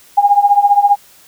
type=tone with tremolo; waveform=sine; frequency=813 Hz; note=G#5; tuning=37 cents flat; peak=-3 dBFS; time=0.17-0.96 s; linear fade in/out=10 ms; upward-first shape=triangle; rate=15 Hz; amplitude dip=90%; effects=white hiss -45 dBFS RMS until 1.27 s